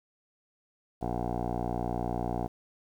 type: tone with low-pass filter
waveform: 10% pulse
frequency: 60 Hz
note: B1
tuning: 49 cents flat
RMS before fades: -32 dBFS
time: 1.01-2.48 s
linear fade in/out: 20 ms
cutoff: 690 Hz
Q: 7.5
effects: 10-bit